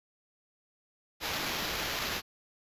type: noise with sample-and-hold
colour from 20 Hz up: white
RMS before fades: -34 dBFS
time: 1.2-2.22 s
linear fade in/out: 50 ms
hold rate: 8820 Hz
effects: resampled to 32000 Hz